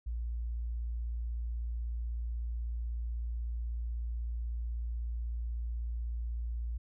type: tone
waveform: sine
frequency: 58.1 Hz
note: A#1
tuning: 5 cents flat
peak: -33 dBFS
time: 0.06-6.78 s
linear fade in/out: 10 ms
effects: none